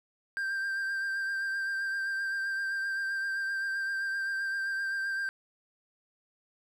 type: tone with vibrato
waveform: triangle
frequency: 1580 Hz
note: G6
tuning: 13 cents sharp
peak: -28 dBFS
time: 0.37-5.29 s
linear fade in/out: 0 ms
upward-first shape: triangle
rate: 7.7 Hz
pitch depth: 28 cents each way
effects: none